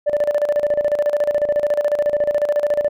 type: tone with tremolo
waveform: sine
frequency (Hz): 587.3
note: D5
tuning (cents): 0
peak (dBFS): -11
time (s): 0.06-2.89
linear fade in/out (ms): 20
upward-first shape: square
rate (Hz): 14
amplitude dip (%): 75
effects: tanh soft clip ceiling -11 dBFS